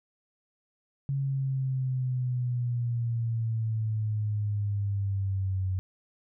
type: exponential sweep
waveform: sine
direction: down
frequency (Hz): 138.59 to 93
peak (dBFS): -26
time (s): 1.09-5.79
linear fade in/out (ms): 0
effects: none